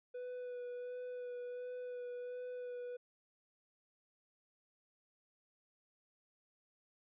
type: tone with vibrato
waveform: triangle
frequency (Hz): 493.9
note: B4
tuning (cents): 0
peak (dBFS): -40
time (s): 0.14-2.97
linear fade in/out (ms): 10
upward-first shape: sine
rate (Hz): 1.4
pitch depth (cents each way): 15
effects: resampled to 8000 Hz